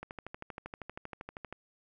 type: click train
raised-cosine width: 0.5 ms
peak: -26 dBFS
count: 20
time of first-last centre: 0.03-1.526 s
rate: 12.7 Hz
effects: none